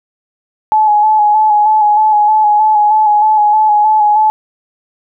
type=tone with vibrato; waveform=sine; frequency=850 Hz; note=G#5; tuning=40 cents sharp; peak=-6 dBFS; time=0.72-4.3 s; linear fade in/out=0 ms; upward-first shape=square; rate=3.2 Hz; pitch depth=26 cents each way; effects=none